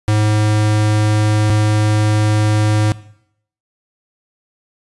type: tone pair in turn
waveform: square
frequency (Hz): 106.5 / 106.5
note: G#2 / G#2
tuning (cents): +44 / +44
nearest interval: unison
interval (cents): 0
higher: neither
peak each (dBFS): -12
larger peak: neither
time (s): 0.08-1.5 / 1.5-2.92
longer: neither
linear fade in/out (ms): 0
effects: noise-tail reverb RT60 0.7 s tail -18 dB re dry + resampled to 24000 Hz